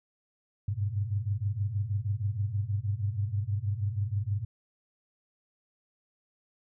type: tone cluster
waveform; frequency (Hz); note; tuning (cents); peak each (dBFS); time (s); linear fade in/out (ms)
sine; 97.2 / 103.5 / 123.8; G2 / G#2 / B2; -14 / -5 / +5; -32 / -30 / -38; 0.68-4.45; 5
effects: none